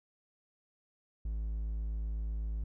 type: tone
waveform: triangle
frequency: 54 Hz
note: A1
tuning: 32 cents flat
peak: -31 dBFS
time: 1.25-2.64 s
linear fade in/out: 5 ms
effects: none